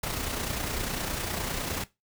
pink noise with amplitude modulation, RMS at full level -30 dBFS, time 0.03-1.84 s, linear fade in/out 5 ms, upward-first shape sine, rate 29.9 Hz, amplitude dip 45%, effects noise-tail reverb RT60 0.2 s tail -17 dB re dry

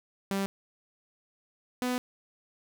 sawtooth tone pair in turn, 196 / 249.5 Hz, G3 / B3, 0 / +18 cents, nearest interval major third, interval 418 cents, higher second, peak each -24 dBFS, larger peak neither, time 0.31-0.46 / 1.82-1.98 s, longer second, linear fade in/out 0 ms, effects none

